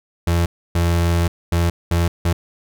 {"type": "tone bursts at uneven times", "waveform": "35% pulse", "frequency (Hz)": 85.3, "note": "F2", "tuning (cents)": -40, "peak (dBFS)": -13, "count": 5, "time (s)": [[0.27, 0.46], [0.75, 1.28], [1.52, 1.7], [1.91, 2.08], [2.25, 2.33]], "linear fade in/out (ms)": 5, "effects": []}